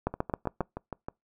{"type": "two click trains", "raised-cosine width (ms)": 1, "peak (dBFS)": [-13, -21], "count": [5, 7], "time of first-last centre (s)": [[0.07, 0.607], [0.14, 1.085]], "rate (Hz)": [7.45, 6.35], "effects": ["noise-tail reverb RT60 0.2 s tail -26 dB re dry"]}